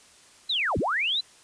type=linear two-way sweep; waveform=sine; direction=down then up; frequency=4126 to 43.63 to 4126 Hz; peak=-23 dBFS; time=0.49-1.21 s; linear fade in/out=10 ms; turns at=0.78 s; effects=white hiss -54 dBFS RMS until 1.43 s + resampled to 22050 Hz